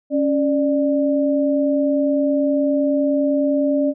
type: tone pair together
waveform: sine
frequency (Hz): 277.2 / 593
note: C#4 / D5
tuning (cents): 0 / +17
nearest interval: octave + minor second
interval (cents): 1317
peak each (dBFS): -17 / -19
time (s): 0.1-3.94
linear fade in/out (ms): 50
effects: none